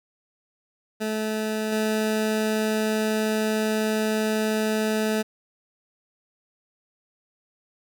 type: tone with level steps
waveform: 20% pulse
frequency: 216.8 Hz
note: A3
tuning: 25 cents flat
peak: -20 / -17 dBFS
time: 1-5.23 s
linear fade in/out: 20 ms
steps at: 1.72 s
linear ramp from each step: 5 ms
effects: none